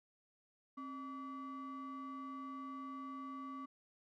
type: ring-modulated tone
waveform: triangle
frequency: 440 Hz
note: A4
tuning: in tune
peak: -39 dBFS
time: 0.77-3.66 s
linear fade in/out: 10 ms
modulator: 707 Hz
effects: none